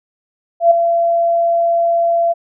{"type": "tone with ADSR envelope", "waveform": "sine", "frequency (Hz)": 679, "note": "F5", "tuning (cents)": -49, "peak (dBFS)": -3, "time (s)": [0.6, 2.34], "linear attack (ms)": 110, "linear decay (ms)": 6, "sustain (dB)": -8, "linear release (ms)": 26, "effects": []}